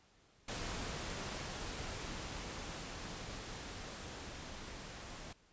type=noise with level ramp; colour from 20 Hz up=pink; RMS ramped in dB=-41 to -49 dBFS; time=0.48-5.33 s; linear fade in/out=5 ms; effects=pink hiss -68 dBFS RMS until 5.52 s + resampled to 16000 Hz